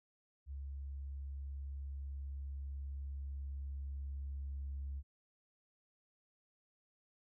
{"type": "tone with level ramp", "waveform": "sine", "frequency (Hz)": 69.2, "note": "C#2", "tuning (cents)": -2, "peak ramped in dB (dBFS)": [-41, -38], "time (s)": [0.46, 5.03], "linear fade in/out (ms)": 50, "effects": ["tanh soft clip ceiling -36 dBFS"]}